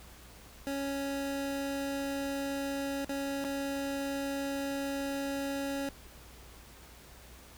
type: tone with dropouts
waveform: 25% pulse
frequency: 277.2 Hz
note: C#4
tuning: in tune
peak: -29 dBFS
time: 0.67-5.89 s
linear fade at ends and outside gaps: 0 ms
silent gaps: 3.047-3.094 / 3.441-3.448 s
effects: added 60 Hz sine -55 dBFS peak until 7.57 s + pink hiss -54 dBFS RMS until 7.57 s